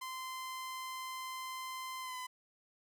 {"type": "tone with pitch glide", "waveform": "sawtooth", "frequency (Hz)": [1036, 1012.3], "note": ["C6", "B5"], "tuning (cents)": [-17, 42], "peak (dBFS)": -37, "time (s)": [0.01, 2.27], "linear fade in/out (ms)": 10, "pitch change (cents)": -41, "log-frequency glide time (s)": [2.01, 2.16], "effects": ["13-bit"]}